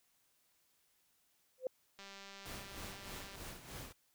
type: tone with exponential growth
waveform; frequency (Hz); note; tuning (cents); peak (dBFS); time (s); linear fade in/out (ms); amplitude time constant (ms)
sine; 514; C5; -31; -30; 1.58-1.67; 2; 18
type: click train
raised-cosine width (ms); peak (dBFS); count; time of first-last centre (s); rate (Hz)
0.2; -35; 270; 1.99-3.355; 197
type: noise with tremolo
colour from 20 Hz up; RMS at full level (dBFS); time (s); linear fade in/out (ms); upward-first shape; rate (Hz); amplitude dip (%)
pink; -47; 2.45-3.93; 10; sine; 3.2; 65
effects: white hiss -75 dBFS RMS until 4.14 s